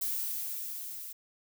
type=noise with level ramp; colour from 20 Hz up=violet; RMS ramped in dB=-32 to -43 dBFS; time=0.01-1.13 s; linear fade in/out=10 ms; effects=none